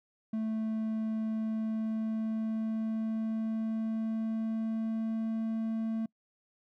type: tone with pitch glide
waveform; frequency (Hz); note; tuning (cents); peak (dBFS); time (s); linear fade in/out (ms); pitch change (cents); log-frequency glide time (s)
triangle; 220 to 223.3; A3 to A3; 0 to +26; -28; 0.33-6.06; 5; +26; 1.28-5.36
effects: noise-tail reverb RT60 0.1 s tail -26 dB re dry